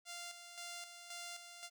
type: tone with tremolo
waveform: 5% pulse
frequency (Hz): 696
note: F5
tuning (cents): -6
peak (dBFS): -34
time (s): 0.05-1.7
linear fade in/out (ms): 50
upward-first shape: square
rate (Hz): 1.9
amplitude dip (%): 55
effects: none